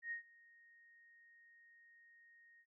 sine tone with ADSR envelope, 1864 Hz, A#6, 1 cent flat, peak -39 dBFS, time 0.02-2.66 s, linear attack 93 ms, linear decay 110 ms, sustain -24 dB, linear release 62 ms, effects none

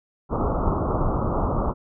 pink low-pass noise, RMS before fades -23 dBFS, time 0.29-1.74 s, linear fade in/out 50 ms, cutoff 1300 Hz, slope 96 dB/octave, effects none

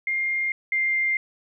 sine tone pair in turn, 2117 / 2102 Hz, C7 / C7, +20 / +7 cents, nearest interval unison, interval 13 cents, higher first, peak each -22 / -20 dBFS, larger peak second, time 0.07-0.52 / 0.72-1.17 s, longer neither, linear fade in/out 2 ms, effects none

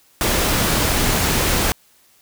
pink noise, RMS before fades -18 dBFS, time 0.21-1.72 s, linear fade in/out 0 ms, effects white hiss -55 dBFS RMS until 2.21 s

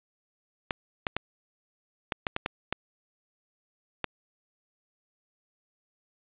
clicks, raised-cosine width 0.3 ms, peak -11 dBFS, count 9, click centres 0.708 / 1.068 / 1.166 / 2.122 / 2.268 / 2.364 / 2.461 / 2.726 / 4.043 s, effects resampled to 8000 Hz + 8-bit

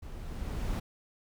brown noise with level ramp, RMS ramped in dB -44 to -30 dBFS, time 0.02-0.8 s, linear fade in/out 10 ms, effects none

